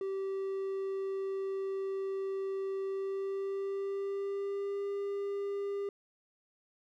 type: tone with pitch glide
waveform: triangle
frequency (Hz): 387.8 to 400.5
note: G4 to G4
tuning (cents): -19 to +37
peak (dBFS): -31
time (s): 0.01-5.89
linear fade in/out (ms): 2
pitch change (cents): +56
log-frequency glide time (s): 2.85-4.86
effects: none